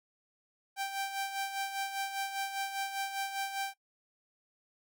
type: tone with tremolo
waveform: sawtooth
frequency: 784 Hz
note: G5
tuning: in tune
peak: -28 dBFS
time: 0.76-3.74 s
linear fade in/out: 50 ms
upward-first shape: sine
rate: 5 Hz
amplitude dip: 60%
effects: noise-tail reverb RT60 0.1 s tail -17 dB re dry